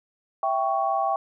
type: chord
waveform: sine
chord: C# diminished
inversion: first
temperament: equal with one note detuned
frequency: 659.3 / 784 / 1115.2 Hz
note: E5 / G5 / C#6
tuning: 0 / 0 / +10 cents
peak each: -27 / -24 / -27 dBFS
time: 0.43-1.16 s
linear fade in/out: 2 ms
effects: none